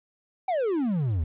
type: exponential sweep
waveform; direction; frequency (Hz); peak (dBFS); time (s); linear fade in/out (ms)
triangle; down; 784 to 73.42; -21; 0.48-1.24; 5
effects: resampled to 8000 Hz + 10-bit